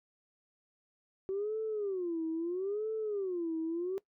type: tone with vibrato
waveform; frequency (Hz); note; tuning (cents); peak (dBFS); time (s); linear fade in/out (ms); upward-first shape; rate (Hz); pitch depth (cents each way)
sine; 376.5; F#4; +30; -31; 1.29-3.98; 0; sine; 0.76; 270
effects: noise-tail reverb RT60 0.1 s tail -20 dB re dry + tanh soft clip ceiling -27 dBFS